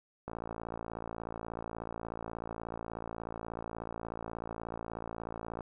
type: click train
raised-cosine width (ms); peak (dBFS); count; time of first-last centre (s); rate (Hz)
1; -25; 302; 0.28-5.607; 56.5
effects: none